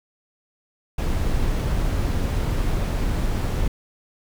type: noise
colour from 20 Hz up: brown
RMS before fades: -22 dBFS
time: 0.98-3.68 s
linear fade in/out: 5 ms
effects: none